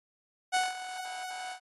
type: tone with ADSR envelope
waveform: sawtooth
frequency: 740 Hz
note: F#5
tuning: in tune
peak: -20 dBFS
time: 0.52-1.6 s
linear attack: 31 ms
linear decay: 180 ms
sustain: -14 dB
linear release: 86 ms
effects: AAC 32 kbps